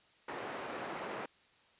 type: band-pass noise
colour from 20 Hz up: pink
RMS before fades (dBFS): -42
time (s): 0.28-1.26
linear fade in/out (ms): 5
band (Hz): 340 to 1800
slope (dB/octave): 12
effects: white hiss -66 dBFS RMS until 1.79 s + resampled to 8000 Hz